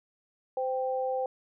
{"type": "tone pair together", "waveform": "sine", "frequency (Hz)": [516, 785.1], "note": ["C5", "G5"], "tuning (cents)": [-24, 2], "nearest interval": "perfect fifth", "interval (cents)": 726, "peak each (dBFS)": [-29, -32], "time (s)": [0.57, 1.26], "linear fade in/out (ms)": 2, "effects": []}